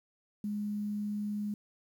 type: tone with quantisation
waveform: sine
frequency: 207.7 Hz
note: G#3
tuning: in tune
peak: -32 dBFS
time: 0.44-1.54 s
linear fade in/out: 2 ms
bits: 10
effects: none